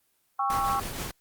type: chord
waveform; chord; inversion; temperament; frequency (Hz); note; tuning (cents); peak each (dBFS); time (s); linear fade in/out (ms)
sine; C# diminished; second; just; 798.3 / 1108.7 / 1330.5; G5 / C#6 / E6; +31 / 0 / +16; -28 / -27 / -32; 0.39-0.8; 5
type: noise with tremolo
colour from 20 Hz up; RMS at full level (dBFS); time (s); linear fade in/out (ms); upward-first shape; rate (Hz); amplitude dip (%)
pink; -33; 0.5-1.11; 0; sine; 6.3; 40
effects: white hiss -70 dBFS RMS until 1.2 s + Opus 24 kbps